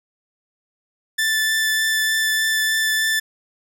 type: tone with vibrato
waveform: sawtooth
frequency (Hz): 1760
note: A6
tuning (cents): 0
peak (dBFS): -14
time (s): 1.18-3.2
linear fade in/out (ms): 10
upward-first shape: triangle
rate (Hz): 3.3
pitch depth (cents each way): 9
effects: none